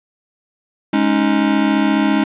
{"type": "chord", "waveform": "square", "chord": "Ab suspended fourth", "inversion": "none", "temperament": "just", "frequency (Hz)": [207.7, 276.9, 311.5], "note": ["Ab3", "Db4", "Eb4"], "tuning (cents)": [0, -2, 2], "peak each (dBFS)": -18, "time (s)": [0.93, 2.24], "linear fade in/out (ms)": 5, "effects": ["resampled to 8000 Hz", "8-bit"]}